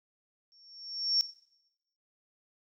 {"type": "tone with exponential growth", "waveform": "sine", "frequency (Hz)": 5480, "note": "F8", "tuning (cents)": -34, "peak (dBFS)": -21, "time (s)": [0.52, 1.21], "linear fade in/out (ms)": 0, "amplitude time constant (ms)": 150, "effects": ["noise-tail reverb RT60 0.8 s tail -18 dB re dry"]}